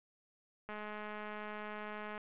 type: click train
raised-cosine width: 0.5 ms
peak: -30 dBFS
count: 315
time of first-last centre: 0.69-2.178 s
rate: 211 Hz
effects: resampled to 8000 Hz + 10-bit